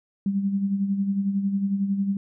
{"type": "tone with tremolo", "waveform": "sine", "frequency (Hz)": 197.6, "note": "G3", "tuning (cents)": 14, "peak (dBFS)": -19, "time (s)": [0.26, 2.17], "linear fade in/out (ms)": 2, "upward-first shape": "sine", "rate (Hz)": 11, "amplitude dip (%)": 55, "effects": []}